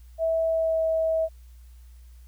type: tone with pitch glide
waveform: sine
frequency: 652 to 645.6 Hz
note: E5 to E5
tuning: -19 to -36 cents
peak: -21 dBFS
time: 0.18-1.29 s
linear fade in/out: 50 ms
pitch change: -17 cents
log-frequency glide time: 0.46-0.82 s
effects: added 60 Hz sine -45 dBFS peak until 2.27 s + white hiss -64 dBFS RMS until 2.27 s